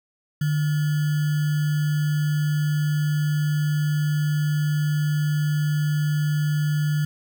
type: tone with sample-and-hold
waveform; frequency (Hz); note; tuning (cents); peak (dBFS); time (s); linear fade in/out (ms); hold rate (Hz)
sine; 150; D3; +37; -19; 0.41-7.05; 5; 1575
effects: none